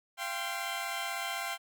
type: chord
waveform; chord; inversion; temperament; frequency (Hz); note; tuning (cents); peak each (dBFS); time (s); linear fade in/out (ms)
15% pulse; F suspended second; none; equal with one note detuned; 685.7 / 784 / 1046.5; F5 / G5 / C6; -32 / 0 / 0; -32 / -31 / -33; 0.17-1.58; 50
effects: none